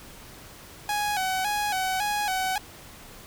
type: tone with vibrato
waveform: sawtooth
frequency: 791 Hz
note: G5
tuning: 15 cents sharp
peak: -21 dBFS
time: 0.89-2.58 s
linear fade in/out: 2 ms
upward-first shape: square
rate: 1.8 Hz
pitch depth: 85 cents each way
effects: pink hiss -46 dBFS RMS until 3.26 s